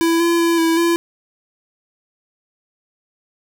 square tone with pitch steps, 332.2 / 339.4 / 336.6 / 328.7 / 338.9 Hz, E4 / F4 / E4 / E4 / E4, +13 / -49 / +36 / -5 / +48 cents, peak -14 dBFS, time 0.01-0.96 s, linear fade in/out 0 ms, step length 190 ms, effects none

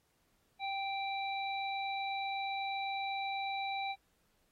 harmonic tone, 784 Hz, G5, in tune, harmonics 1 / 3 / 5, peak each -36 / -41 / -44 dBFS, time 0.59-3.96 s, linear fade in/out 50 ms, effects pink hiss -75 dBFS RMS until 4.51 s + AAC 48 kbps

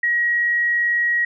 sine tone, 1901 Hz, A#6, 33 cents sharp, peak -16 dBFS, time 0.03-1.25 s, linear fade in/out 5 ms, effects none

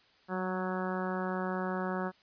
harmonic tone with a mistuned harmonic, 185 Hz, F#3, in tune, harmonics 1 / 2 / 3 / 4 / 5 / 6 / 7 / 8 / 9, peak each -35 / -38 / -40 / -41 / -42 / -43 / -43 / -44 / -45 dBFS, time 0.28-2.12 s, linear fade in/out 50 ms, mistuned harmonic 1, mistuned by +16 cents, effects white hiss -64 dBFS RMS until 2.22 s + resampled to 11025 Hz

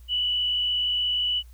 sine tone with frequency modulation, 2960 Hz, F#7, in tune, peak -22 dBFS, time 0.08-1.43 s, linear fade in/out 50 ms, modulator 56.9 Hz, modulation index 0.85, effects added 60 Hz sine -44 dBFS peak until 1.53 s + white hiss -62 dBFS RMS until 1.53 s

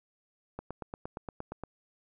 click train, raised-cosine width 1 ms, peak -24 dBFS, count 10, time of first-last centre 0.59-1.637 s, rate 8.6 Hz, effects none

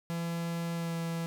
45% pulse tone with pitch glide, 168.5 to 166.56 Hz, E3 to E3, +38 to +18 cents, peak -32 dBFS, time 0.1-1.26 s, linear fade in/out 0 ms, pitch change -20 cents, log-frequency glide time 0.75-0.95 s, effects none

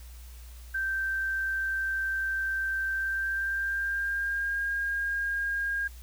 sine tone with pitch glide, 1563 to 1619.1 Hz, G6 to G#6, -6 to -44 cents, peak -27 dBFS, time 0.74-5.88 s, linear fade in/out 10 ms, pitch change +62 cents, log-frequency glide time 2.92-4.63 s, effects added 60 Hz sine -43 dBFS peak until 6.02 s + white hiss -55 dBFS RMS until 6.02 s

